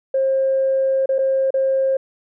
sine tone with dropouts, 534 Hz, C5, 35 cents sharp, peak -14 dBFS, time 0.14-1.97 s, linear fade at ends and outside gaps 5 ms, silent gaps 1.059-1.09 / 1.184-1.188 / 1.506-1.54 s, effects tanh soft clip ceiling -10 dBFS

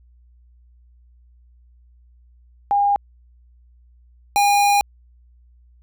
sine / square tone pair in turn, 810 / 813.2 Hz, G#5 / G#5, -43 / -37 cents, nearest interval unison, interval 6 cents, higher second, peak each -14 dBFS, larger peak neither, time 2.71-2.96 / 4.36-4.81 s, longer second, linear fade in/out 0 ms, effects added 60 Hz sine -49 dBFS peak until 5.82 s

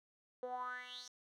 10% pulse tone with band-pass filter sweep, 249.1 Hz, B3, 15 cents sharp, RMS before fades -45 dBFS, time 0.43-1.08 s, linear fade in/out 0 ms, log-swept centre 500 to 5700 Hz, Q 7.2, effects none

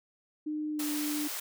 sine tone with pitch glide, 304 to 297.6 Hz, D#4 to D4, -40 to +23 cents, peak -31 dBFS, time 0.46-1.28 s, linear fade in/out 10 ms, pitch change -37 cents, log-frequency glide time 0.71-0.85 s
white high-pass noise, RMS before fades -37 dBFS, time 0.79-1.4 s, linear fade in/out 5 ms, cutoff 460 Hz, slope 24 dB/octave
effects none

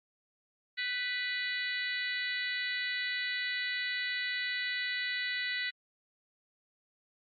harmonic tone with a mistuned harmonic, 492.7 Hz, B4, 4 cents flat, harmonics 3 / 4 / 5 / 6 / 7 / 8 / 9, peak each -41 / -34 / -44 / -44 / -47 / -39 / -47 dBFS, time 0.77-5.71 s, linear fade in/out 20 ms, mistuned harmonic 3, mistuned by +32 cents, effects Opus 48 kbps

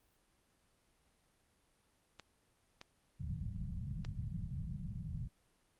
clicks, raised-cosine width 0.2 ms, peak -31 dBFS, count 3, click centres 2.197 / 2.814 / 4.049 s
white low-pass noise, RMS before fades -42 dBFS, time 3.19-5.29 s, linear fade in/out 20 ms, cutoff 180 Hz, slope 48 dB/octave
effects pink hiss -74 dBFS RMS until 5.79 s + Opus 32 kbps

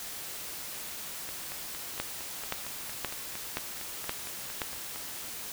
two click trains, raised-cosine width 0.3 ms, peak -24 / -14 dBFS, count 17 / 6, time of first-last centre 1.29-4.96 / 2-4.618 s, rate 4.36 / 1.91 Hz, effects white hiss -40 dBFS RMS until 5.52 s

